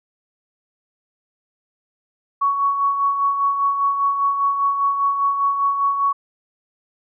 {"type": "tone with tremolo", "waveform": "sine", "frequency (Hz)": 1117, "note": "C#6", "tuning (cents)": 13, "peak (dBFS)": -14, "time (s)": [2.41, 6.13], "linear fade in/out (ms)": 10, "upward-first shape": "sine", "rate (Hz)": 5, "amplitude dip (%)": 50, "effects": []}